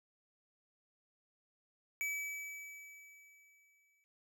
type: tone with exponential decay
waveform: square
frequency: 2293 Hz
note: D7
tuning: 42 cents flat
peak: -35 dBFS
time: 2.01-4.04 s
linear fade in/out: 0 ms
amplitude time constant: 440 ms
effects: noise-tail reverb RT60 0.2 s tail -25 dB re dry